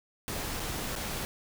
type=noise with dropouts; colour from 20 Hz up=pink; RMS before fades=-35 dBFS; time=0.28-1.25 s; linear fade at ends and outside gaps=0 ms; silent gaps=0.597-0.602 / 0.954-0.961 s; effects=none